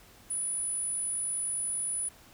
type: tone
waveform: sine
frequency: 9950 Hz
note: D#9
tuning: 1 cent flat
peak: -27 dBFS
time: 0.3-2.09 s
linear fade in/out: 10 ms
effects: tanh soft clip ceiling -29 dBFS + pink hiss -56 dBFS RMS until 2.33 s